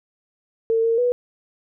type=tone with pitch steps; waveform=sine; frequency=452.2 / 457.6 / 489.9 Hz; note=A4 / A#4 / B4; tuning=+47 / -32 / -14 cents; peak=-16 dBFS; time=0.7-1.12 s; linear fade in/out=0 ms; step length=140 ms; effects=none